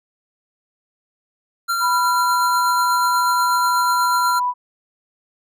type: tone with tremolo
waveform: square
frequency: 1377 Hz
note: F6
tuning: 25 cents flat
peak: -18 dBFS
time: 1.68-4.4 s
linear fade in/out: 20 ms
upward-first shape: sine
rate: 8.2 Hz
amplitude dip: 25%
type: tone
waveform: sine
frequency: 987.8 Hz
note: B5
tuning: in tune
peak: -17 dBFS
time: 1.8-4.54 s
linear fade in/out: 50 ms
effects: none